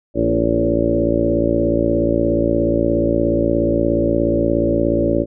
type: harmonic tone with a mistuned harmonic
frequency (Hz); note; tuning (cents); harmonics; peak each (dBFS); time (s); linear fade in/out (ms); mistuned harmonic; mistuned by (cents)
56.9; A#1; -41; 1 / 2 / 3 / 4 / 5 / 6 / 7 / 8 / 9 / 10; -25 / -25 / -28 / -24 / -21 / -20 / -27 / -25 / -27 / -20; 0.14-5.26; 50; 5; +18
effects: none